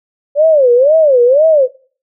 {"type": "tone with vibrato", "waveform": "sine", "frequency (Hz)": 556, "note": "C#5", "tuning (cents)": 5, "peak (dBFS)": -5, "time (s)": [0.35, 1.68], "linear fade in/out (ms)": 50, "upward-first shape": "sine", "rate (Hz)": 2, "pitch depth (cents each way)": 260, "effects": ["noise-tail reverb RT60 0.4 s tail -20 dB re dry"]}